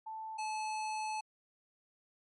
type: tone pair in turn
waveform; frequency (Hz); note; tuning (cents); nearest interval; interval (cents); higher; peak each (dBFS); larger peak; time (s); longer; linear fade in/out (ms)
sine / square; 880 / 863.9; A5 / A5; 0 / -32; unison; 32; first; -40 / -36; second; 0.06-0.38 / 0.38-1.21; second; 10
effects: MP3 48 kbps